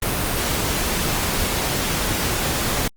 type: noise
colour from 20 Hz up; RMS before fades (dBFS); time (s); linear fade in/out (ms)
pink; -22; 0.02-2.88; 5
effects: Opus 32 kbps